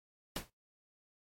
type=noise with exponential decay; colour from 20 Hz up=pink; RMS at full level=-33 dBFS; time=0.36-0.5 s; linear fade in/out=2 ms; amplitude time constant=29 ms; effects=noise-tail reverb RT60 0.2 s tail -24 dB re dry + MP3 64 kbps